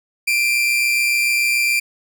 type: tone pair together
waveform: 40% pulse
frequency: 2362 / 2489 Hz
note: D7 / D#7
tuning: +9 / 0 cents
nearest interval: minor second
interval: 91 cents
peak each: -15 / -24 dBFS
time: 0.27-1.8 s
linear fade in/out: 10 ms
effects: none